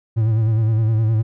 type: tone with vibrato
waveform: triangle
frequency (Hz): 110.8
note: A2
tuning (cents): +13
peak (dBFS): -12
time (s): 0.16-1.23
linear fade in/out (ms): 20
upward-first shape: sine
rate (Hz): 9.7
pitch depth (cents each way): 54
effects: none